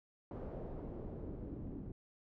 pink noise with low-pass filter sweep, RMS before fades -45 dBFS, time 0.31-1.92 s, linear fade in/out 2 ms, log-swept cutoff 590 to 280 Hz, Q 1.3, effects none

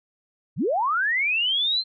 sine linear sweep, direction up, 89.6 to 4186 Hz, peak -20 dBFS, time 0.56-1.84 s, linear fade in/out 50 ms, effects none

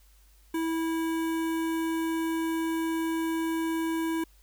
square tone with notch filter, 326.3 Hz, E4, 18 cents flat, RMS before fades -29 dBFS, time 0.54-4.24 s, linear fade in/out 5 ms, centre 4700 Hz, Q 1.1, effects added 50 Hz sine -56 dBFS peak until 4.42 s + white hiss -64 dBFS RMS until 4.42 s

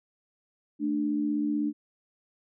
sine tone pair together, 220 / 296 Hz, A3 / D4, 0 / +14 cents, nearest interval perfect fourth, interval 514 cents, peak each -31 / -26 dBFS, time 0.79-1.73 s, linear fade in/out 50 ms, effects none

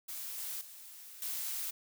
blue noise with level steps, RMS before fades -42 / -40 / -51 / -38 dBFS, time 0.08-1.71 s, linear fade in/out 10 ms, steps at 0.38 / 0.61 / 1.22 s, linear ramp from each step 2 ms, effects none

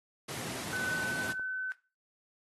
pink high-pass noise, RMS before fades -40 dBFS, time 0.28-1.33 s, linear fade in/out 10 ms, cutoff 110 Hz, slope 24 dB/octave
sine tone with pitch glide, 1506 to 1517.4 Hz, F#6 to F#6, +30 to +43 cents, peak -33 dBFS, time 0.73-1.72 s, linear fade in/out 0 ms, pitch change +13 cents, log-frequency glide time 0.95-1.38 s
clicks, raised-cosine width 1 ms, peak -41 / -37 dBFS, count 2, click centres 1.338 / 1.396 s
effects noise-tail reverb RT60 0.3 s tail -17 dB re dry + AAC 32 kbps

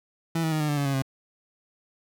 30% pulse tone with pitch steps, 164.81 / 160.03 / 155.38 / 150.87 / 146.49 / 142.24 / 138.11 / 134.1 Hz, E3 / D#3 / D#3 / D3 / D3 / C#3 / C#3 / C3, 0 / +49 / -2 / +47 / -4 / +45 / -6 / +43 cents, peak -21 dBFS, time 0.35-1.022 s, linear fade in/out 5 ms, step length 84 ms, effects none

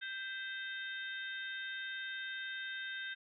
harmonic tone with a mistuned harmonic, 523.3 Hz, C5, in tune, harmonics 3 / 4 / 5 / 6 / 7, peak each -41 / -51 / -53 / -52 / -47 dBFS, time 0.01-3.15 s, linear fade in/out 20 ms, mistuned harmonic 4, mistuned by -62 cents, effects none

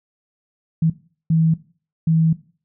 sine tone bursts at uneven times, 161.7 Hz, E3, 33 cents flat, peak -13 dBFS, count 3, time 0.82-0.9 / 1.3-1.54 / 2.07-2.33 s, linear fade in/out 5 ms, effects noise-tail reverb RT60 0.4 s tail -17 dB re dry

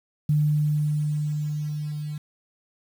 sine tone with level ramp, 150 Hz, D3, 37 cents sharp, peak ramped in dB -17 to -29 dBFS, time 0.29-2.18 s, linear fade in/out 5 ms, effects 8-bit

